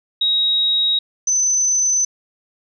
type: tone pair in turn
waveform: sine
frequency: 3800 / 6082 Hz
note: A#7 / F#8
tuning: +33 / +47 cents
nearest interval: minor sixth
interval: 814 cents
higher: second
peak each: -14 dBFS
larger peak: neither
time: 0.21-0.99 / 1.27-2.05 s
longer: neither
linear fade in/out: 5 ms
effects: none